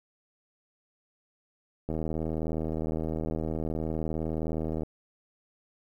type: click train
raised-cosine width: 2 ms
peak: -19 dBFS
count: 235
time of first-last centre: 1.89-4.833 s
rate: 79.5 Hz
effects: 10-bit